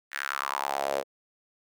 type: tone with high-pass filter sweep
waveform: sawtooth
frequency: 69.3 Hz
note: C#2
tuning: in tune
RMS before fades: -31 dBFS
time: 0.11-1.04 s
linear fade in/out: 50 ms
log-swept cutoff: 1800 to 510 Hz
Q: 4.1
effects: none